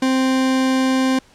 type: tone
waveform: 40% pulse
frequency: 261.6 Hz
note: C4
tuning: in tune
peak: -14 dBFS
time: 0.02-1.19 s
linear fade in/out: 5 ms
effects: pink hiss -51 dBFS RMS until 1.34 s + low-pass 8000 Hz 12 dB/octave